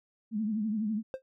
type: tone with vibrato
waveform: sine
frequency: 215.1 Hz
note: A3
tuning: 39 cents flat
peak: -28 dBFS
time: 0.31-1.03 s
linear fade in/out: 50 ms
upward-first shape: triangle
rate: 12 Hz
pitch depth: 110 cents each way
type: tone with exponential decay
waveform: triangle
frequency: 525 Hz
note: C5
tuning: 6 cents sharp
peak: -27 dBFS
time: 1.14-1.22 s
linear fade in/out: 0 ms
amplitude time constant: 16 ms
effects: none